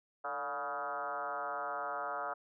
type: tone with frequency modulation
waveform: sine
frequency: 987.8 Hz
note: B5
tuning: in tune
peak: -35 dBFS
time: 0.24-2.34 s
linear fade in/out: 10 ms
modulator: 136 Hz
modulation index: 3.2
effects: none